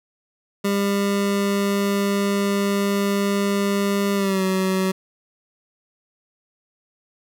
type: tone with pitch glide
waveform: 25% pulse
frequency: 200.1 to 188.87 Hz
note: G3 to F#3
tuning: +36 to +36 cents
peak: -15 dBFS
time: 0.64-4.92 s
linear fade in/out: 10 ms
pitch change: -100 cents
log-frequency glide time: 4.15-4.43 s
effects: none